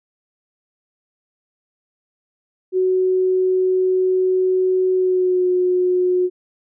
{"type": "tone with pitch glide", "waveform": "sine", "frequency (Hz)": [371.7, 363.2], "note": ["F#4", "F#4"], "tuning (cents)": [8, -32], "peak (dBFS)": -14, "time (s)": [2.72, 6.3], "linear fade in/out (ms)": 50, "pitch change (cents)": -40, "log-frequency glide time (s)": [4.94, 5.48], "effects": []}